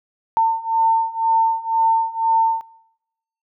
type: beating tone pair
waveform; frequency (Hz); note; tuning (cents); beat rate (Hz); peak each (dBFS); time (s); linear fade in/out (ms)
sine; 901 / 903; A5 / A5; +41 / +45; 2; -19 / -17; 0.37-2.61; 0
effects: noise-tail reverb RT60 0.9 s tail -22 dB re dry